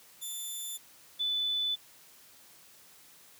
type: tone pair in turn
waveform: 10% pulse / sine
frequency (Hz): 3520 / 3492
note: A7 / A7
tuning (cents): 0 / -14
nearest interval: unison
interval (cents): 14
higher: first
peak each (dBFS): -29 / -28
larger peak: second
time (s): 0.21-0.78 / 1.19-1.76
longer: neither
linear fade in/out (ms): 20
effects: white hiss -57 dBFS RMS until 3.39 s + high-pass 80 Hz 12 dB/octave